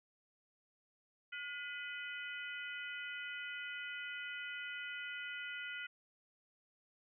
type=harmonic tone with a mistuned harmonic; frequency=502 Hz; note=B4; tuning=28 cents sharp; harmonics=3 / 4 / 5 / 6; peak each=-45 / -47 / -49 / -51 dBFS; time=1.32-5.87 s; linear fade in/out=10 ms; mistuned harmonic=3; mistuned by=-80 cents; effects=none